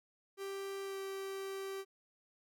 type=tone with pitch glide; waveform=45% pulse; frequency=392 to 388.6 Hz; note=G4 to G4; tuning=0 to -15 cents; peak=-40 dBFS; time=0.37-1.85 s; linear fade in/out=50 ms; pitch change=-15 cents; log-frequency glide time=0.83-0.98 s; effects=none